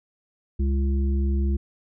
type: harmonic tone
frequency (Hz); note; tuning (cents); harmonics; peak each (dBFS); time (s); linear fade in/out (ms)
68.3; C#2; -25; 1 / 3 / 5; -20 / -30 / -34; 0.59-1.57; 10
effects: none